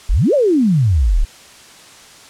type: exponential two-way sweep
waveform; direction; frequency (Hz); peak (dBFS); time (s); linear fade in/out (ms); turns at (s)
sine; up then down; 31 to 613 to 31; -10; 0.09-1.25; 10; 0.34
effects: white hiss -41 dBFS RMS until 2.29 s + low-pass 8000 Hz 12 dB/octave